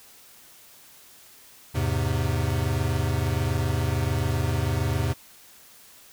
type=chord; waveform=square; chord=E augmented; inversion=none; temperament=equal; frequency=82.41 / 103.83 / 130.81 Hz; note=E2 / G#2 / B#2; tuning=0 / 0 / 0 cents; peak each=-28 dBFS; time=1.74-5.14 s; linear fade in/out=20 ms; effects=white hiss -51 dBFS RMS until 6.12 s